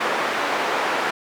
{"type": "band-pass noise", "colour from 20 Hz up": "white", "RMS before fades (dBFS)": -23, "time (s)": [0, 1.11], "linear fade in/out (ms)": 10, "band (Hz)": [360, 1500], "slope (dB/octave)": 12, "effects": []}